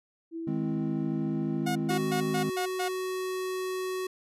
sine tone with pitch glide, 329.6 to 337.5 Hz, E4 to E4, 0 to +41 cents, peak -33 dBFS, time 0.31-2.01 s, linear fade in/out 50 ms, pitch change +41 cents, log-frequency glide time 1.06-1.67 s
triangle chord, Ab major, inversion second, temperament equal, 155.56 / 207.7 / 261.6 Hz, Eb3 / Ab3 / C4, 0 / 0 / 0 cents, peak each -31 dBFS, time 0.47-2.5 s, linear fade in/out 5 ms
sawtooth tone bursts, 723 Hz, F#5, 40 cents flat, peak -26 dBFS, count 6, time 1.66-2.886 s, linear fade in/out 10 ms, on 96 ms, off 130 ms
square tone, 372 Hz, F#4, 9 cents sharp, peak -31 dBFS, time 1.9-4.07 s, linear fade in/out 5 ms
effects resampled to 32000 Hz

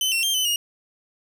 sawtooth tone with pitch steps, 3047 / 2716 / 3178 / 3030 / 2863 Hz, G7 / F7 / G7 / F#7 / F7, -50 / -49 / +23 / +40 / +42 cents, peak -17 dBFS, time 0.01-0.56 s, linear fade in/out 2 ms, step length 110 ms, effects none

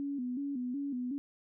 sine tone with vibrato, 264.5 Hz, C4, 19 cents sharp, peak -33 dBFS, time 0-1.18 s, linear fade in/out 0 ms, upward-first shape square, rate 2.7 Hz, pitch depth 110 cents each way, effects none

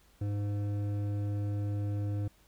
sine tone with hard clipping, 102.3 Hz, G#2, 26 cents flat, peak -32 dBFS, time 0.21-2.28 s, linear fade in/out 5 ms, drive 10 dB, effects added 51 Hz sine -67 dBFS peak until 2.47 s + pink hiss -65 dBFS RMS until 2.47 s

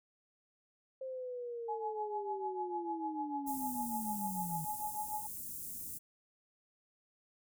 sine linear sweep, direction down, 529 to 155.56 Hz, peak -39 dBFS, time 1.01-4.65 s, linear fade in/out 5 ms
sine tone with tremolo, 846 Hz, G#5, 32 cents sharp, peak -34 dBFS, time 1.68-5.27 s, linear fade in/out 10 ms, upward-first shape triangle, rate 6.7 Hz, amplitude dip 90%
white band-stop noise, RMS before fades -44 dBFS, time 3.46-5.99 s, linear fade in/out 20 ms, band 300 to 7800 Hz, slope 24 dB/octave
effects none

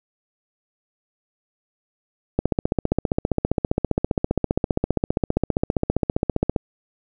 click train, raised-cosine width 2 ms, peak -5 dBFS, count 64, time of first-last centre 2.39-6.562 s, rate 15.1 Hz, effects none

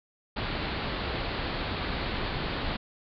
pink low-pass noise, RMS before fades -32 dBFS, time 0.36-2.77 s, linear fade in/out 10 ms, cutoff 4600 Hz, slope 96 dB/octave, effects none

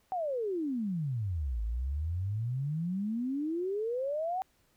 sine exponential two-way sweep, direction down then up, 772 to 52.7 to 772 Hz, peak -30 dBFS, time 0.12-4.42 s, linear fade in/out 0 ms, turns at 1.62 s, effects pink hiss -70 dBFS RMS until 4.76 s

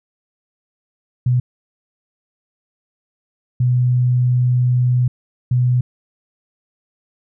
sine tone bursts at uneven times, 124.5 Hz, B2, 14 cents sharp, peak -12 dBFS, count 3, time 1.26-1.4 / 3.6-5.08 / 5.51-5.81 s, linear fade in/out 5 ms, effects none

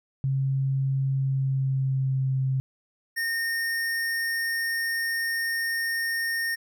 sine tone with pitch glide, 135 to 132.45 Hz, C#3 to C3, -45 to +22 cents, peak -22 dBFS, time 0.24-2.6 s, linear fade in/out 0 ms, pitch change -33 cents, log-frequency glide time 1.14-2.37 s
square tone, 1836 Hz, A#6, 27 cents flat, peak -26 dBFS, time 3.16-6.56 s, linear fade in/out 20 ms
effects none

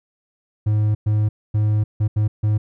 triangle tone bursts at uneven times, 106.3 Hz, G#2, 41 cents sharp, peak -13 dBFS, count 6, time 0.66-0.95 / 1.06-1.29 / 1.54-1.84 / 2-2.08 / 2.16-2.28 / 2.43-2.58 s, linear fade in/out 10 ms, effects none

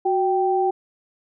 sine tone pair together, 370 / 780.8 Hz, F#4 / G5, 0 / -7 cents, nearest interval octave + minor second, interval 1293 cents, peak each -20 dBFS, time 0.05-0.71 s, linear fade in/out 10 ms, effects none

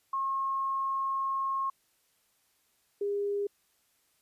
sine tone pair in turn, 1080 / 405.3 Hz, C#6 / G#4, -45 / -42 cents, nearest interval octave + perfect fourth, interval 1697 cents, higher first, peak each -28 dBFS, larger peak neither, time 0.13-1.7 / 3.01-3.47 s, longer first, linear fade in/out 5 ms, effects white hiss -71 dBFS RMS until 4.21 s + resampled to 32000 Hz

